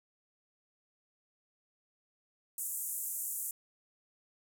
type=band-pass noise; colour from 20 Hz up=white; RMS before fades=-38 dBFS; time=2.58-3.51 s; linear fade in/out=2 ms; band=7200 to 15000 Hz; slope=48 dB/octave; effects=none